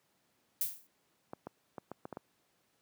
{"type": "noise with exponential decay", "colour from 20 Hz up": "violet", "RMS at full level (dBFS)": -29, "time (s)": [0.61, 0.87], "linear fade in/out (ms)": 2, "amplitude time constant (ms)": 55}
{"type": "clicks", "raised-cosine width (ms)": 1, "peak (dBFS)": -27, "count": 7, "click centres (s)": [1.334, 1.47, 1.782, 1.916, 2.054, 2.127, 2.171]}
{"effects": ["pink hiss -74 dBFS RMS until 2.81 s", "high-pass 150 Hz 12 dB/octave"]}